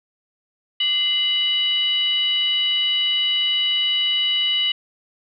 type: tone with frequency modulation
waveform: sine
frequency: 2950 Hz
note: F#7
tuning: 6 cents flat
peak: -17 dBFS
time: 0.8-4.72 s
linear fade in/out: 5 ms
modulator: 883 Hz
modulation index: 0.57
effects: none